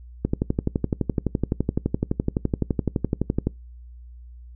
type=click train; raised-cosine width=3 ms; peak=-8 dBFS; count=39; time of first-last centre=0.25-3.47 s; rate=11.8 Hz; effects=noise-tail reverb RT60 0.2 s tail -24 dB re dry + added 60 Hz sine -40 dBFS peak until 4.55 s